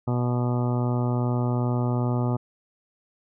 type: harmonic tone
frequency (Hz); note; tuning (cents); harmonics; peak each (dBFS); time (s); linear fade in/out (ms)
122.5; B2; -14; 1 / 2 / 3 / 4 / 5 / 6 / 7 / 8 / 9 / 10; -23 / -28 / -33 / -37 / -36 / -39 / -37 / -43 / -44 / -40; 0.07-2.37; 10
effects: none